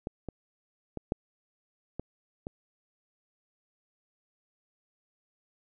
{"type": "clicks", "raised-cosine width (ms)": 2, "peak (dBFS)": [-20, -23, -22, -14, -21, -23], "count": 6, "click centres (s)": [0.071, 0.287, 0.973, 1.121, 1.996, 2.469], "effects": []}